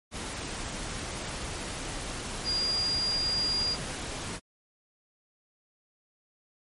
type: tone in noise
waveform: sine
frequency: 4825 Hz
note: D8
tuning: 46 cents sharp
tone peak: -26 dBFS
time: 2.44-3.77 s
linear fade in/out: 50 ms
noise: pink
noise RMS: -36 dBFS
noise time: 0.11-4.4 s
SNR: +7 dB
effects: MP3 48 kbps